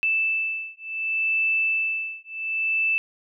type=beating tone pair; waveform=sine; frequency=2640 / 2640.68 Hz; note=E7 / E7; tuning=+2 / +2 cents; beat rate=0.68 Hz; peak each=-25 dBFS; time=0.03-2.98 s; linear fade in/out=0 ms; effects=none